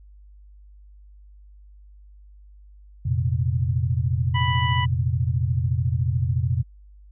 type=chord; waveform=sine; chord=F suspended fourth; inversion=none; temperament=equal with one note detuned; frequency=87.31 / 116.54 / 130.36 Hz; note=F2 / Bb2 / C3; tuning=0 / 0 / -6 cents; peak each=-24 dBFS; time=3.05-6.63 s; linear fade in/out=10 ms
type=harmonic tone; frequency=987.8 Hz; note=B5; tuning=in tune; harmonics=1 / 2 / 3; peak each=-25 / -28 / -30 dBFS; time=4.34-4.86 s; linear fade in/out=20 ms
effects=added 50 Hz sine -45 dBFS peak until 7.11 s